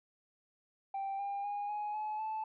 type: tone with pitch steps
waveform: sine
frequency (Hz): 784 / 800.9 / 818.2 / 835.9 / 854 / 872.4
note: G5 / G5 / G#5 / G#5 / G#5 / A5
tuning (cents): 0 / +37 / -26 / +11 / +48 / -15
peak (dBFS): -33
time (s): 0.94-2.44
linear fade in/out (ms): 5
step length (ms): 250
effects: tanh soft clip ceiling -33 dBFS